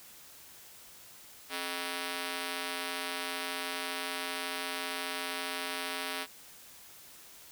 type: ring-modulated tone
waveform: 5% pulse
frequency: 349.2 Hz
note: F4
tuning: in tune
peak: -20 dBFS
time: 1.49-6.27 s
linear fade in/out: 50 ms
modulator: 81 Hz
effects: white hiss -53 dBFS RMS until 7.51 s